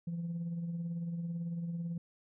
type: tone with tremolo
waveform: sine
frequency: 169.5 Hz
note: E3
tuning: 49 cents sharp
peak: -31 dBFS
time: 0.07-1.98 s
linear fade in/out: 5 ms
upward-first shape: triangle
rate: 18 Hz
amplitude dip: 50%
effects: tanh soft clip ceiling -32 dBFS